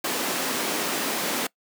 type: high-pass noise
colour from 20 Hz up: pink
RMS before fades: -27 dBFS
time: 0.04-1.47 s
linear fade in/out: 5 ms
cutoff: 220 Hz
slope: 24 dB/octave
effects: noise-tail reverb RT60 0.1 s tail -23 dB re dry